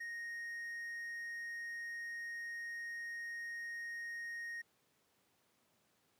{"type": "tone", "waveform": "triangle", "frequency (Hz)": 1864.7, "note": "A#6", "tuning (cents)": 0, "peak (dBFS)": -40, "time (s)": [0, 4.62], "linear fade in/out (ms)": 10, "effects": ["pink hiss -75 dBFS RMS until 6.19 s", "high-pass 150 Hz 12 dB/octave"]}